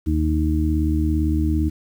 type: harmonic tone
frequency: 77.7 Hz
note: D#2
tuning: 2 cents flat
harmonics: 1 / 2 / 3 / 4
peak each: -19 / -29 / -27 / -22 dBFS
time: 0.06-1.7 s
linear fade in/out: 20 ms
effects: 8-bit